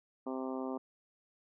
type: harmonic tone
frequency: 130.81 Hz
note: C3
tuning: in tune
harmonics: 2 / 3 / 4 / 5 / 6 / 7 / 8 / 9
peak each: -38 / -42 / -44 / -46 / -48 / -49 / -50 / -51 dBFS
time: 0.26-0.78 s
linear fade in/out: 10 ms
effects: none